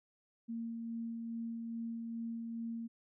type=tone with tremolo; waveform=sine; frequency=230 Hz; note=A#3; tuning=23 cents flat; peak=-37 dBFS; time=0.48-2.88 s; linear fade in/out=20 ms; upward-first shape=sine; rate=2.4 Hz; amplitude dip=25%; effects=none